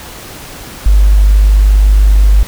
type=tone; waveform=sine; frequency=50.3 Hz; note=G1; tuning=45 cents sharp; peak=-3 dBFS; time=0.86-2.43 s; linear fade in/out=0 ms; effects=pink hiss -29 dBFS RMS until 2.47 s